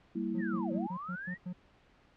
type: chord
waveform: sine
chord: E diminished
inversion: first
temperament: equal with one note detuned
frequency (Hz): 196 / 231.1 / 329.6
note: G3 / Bb3 / E4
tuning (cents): 0 / -15 / 0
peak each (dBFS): -36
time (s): 0.15-0.87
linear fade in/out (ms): 10
type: tone bursts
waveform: triangle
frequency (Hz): 180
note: F#3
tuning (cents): -47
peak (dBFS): -34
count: 7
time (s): 0.34-1.532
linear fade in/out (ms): 10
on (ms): 76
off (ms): 110
type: linear two-way sweep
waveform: sine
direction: down then up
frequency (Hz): 1951 to 511 to 1951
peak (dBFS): -39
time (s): 0.38-1.38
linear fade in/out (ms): 50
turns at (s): 0.72
effects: pink hiss -64 dBFS RMS until 2.16 s + low-pass 3000 Hz 12 dB/octave